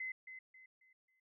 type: tone with echo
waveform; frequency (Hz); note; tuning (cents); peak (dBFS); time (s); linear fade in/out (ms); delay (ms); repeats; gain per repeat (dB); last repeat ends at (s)
sine; 2047; C7; -38; -39; 0-0.12; 5; 270; 4; -9; 1.2
effects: none